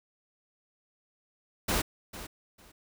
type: noise with echo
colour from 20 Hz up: pink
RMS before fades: -28 dBFS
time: 1.68-1.82 s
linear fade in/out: 10 ms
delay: 450 ms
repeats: 2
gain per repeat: -14 dB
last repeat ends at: 2.72 s
effects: none